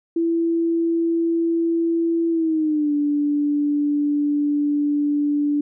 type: tone with pitch glide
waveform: sine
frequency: 333.4 to 291.9 Hz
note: E4 to D4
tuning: +20 to -10 cents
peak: -17 dBFS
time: 0.16-5.61 s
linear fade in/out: 5 ms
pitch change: -230 cents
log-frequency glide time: 2.3-2.93 s
effects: none